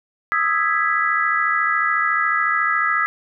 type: chord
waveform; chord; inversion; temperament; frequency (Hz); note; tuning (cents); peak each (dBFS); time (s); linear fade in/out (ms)
sine; E major seventh; third; equal; 1244.5 / 1318.5 / 1661.2 / 1975.5; D#6 / E6 / G#6 / B6; 0 / 0 / 0 / 0; -22; 0.32-3.06; 0
effects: none